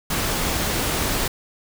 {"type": "noise", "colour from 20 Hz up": "pink", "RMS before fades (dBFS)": -23, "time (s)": [0.1, 1.28], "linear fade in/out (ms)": 5, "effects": []}